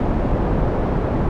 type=low-pass noise; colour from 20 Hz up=pink; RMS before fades=-19 dBFS; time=0-1.29 s; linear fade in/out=2 ms; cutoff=740 Hz; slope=12 dB/octave; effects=none